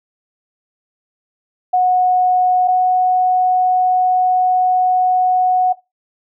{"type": "tone pair in turn", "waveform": "sine", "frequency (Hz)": [732, 735.9], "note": ["F#5", "F#5"], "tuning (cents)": [-19, -10], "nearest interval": "unison", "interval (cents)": 9, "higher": "second", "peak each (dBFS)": -10, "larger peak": "neither", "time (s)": [[1.73, 2.68], [2.68, 5.73]], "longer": "second", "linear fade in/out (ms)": 10, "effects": ["noise-tail reverb RT60 0.2 s tail -18 dB re dry"]}